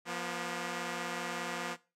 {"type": "tone pair together", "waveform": "5% pulse", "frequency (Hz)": [174.61, 241.1], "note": ["F3", "B3"], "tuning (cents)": [0, -41], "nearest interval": "tritone", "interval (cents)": 559, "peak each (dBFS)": -27, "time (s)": [0.05, 1.77], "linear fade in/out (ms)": 50, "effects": ["noise-tail reverb RT60 0.3 s tail -19 dB re dry", "low-pass 9000 Hz 12 dB/octave"]}